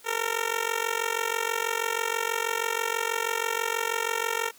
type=tone with amplitude modulation; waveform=10% pulse; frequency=458.2 Hz; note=A#4; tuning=30 cents flat; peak=-14 dBFS; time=0.04-4.52 s; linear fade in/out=50 ms; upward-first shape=sine; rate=46.2 Hz; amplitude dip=90%; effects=white hiss -54 dBFS RMS until 4.58 s + high-pass 150 Hz 12 dB/octave